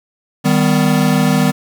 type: chord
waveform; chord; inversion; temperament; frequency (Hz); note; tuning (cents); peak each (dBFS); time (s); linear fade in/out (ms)
square; Eb augmented; none; equal with one note detuned; 155.56 / 196 / 250.1; Eb3 / G3 / B3; 0 / 0 / +22; -16; 0.44-1.52; 20
effects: 7-bit